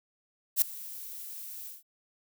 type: noise with ADSR envelope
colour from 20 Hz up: violet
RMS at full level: -21 dBFS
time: 0.56-1.83 s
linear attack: 58 ms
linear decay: 4 ms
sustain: -21 dB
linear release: 160 ms
effects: none